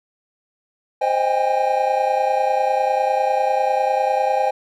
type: chord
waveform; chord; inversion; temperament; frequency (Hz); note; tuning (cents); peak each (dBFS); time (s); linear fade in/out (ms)
triangle; Ab major seventh; first; equal with one note detuned; 523.3 / 622.3 / 784 / 814; C5 / Eb5 / G5 / Ab5; 0 / 0 / 0 / -35; -20 / -22 / -21 / -18; 1.01-4.51; 10
effects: none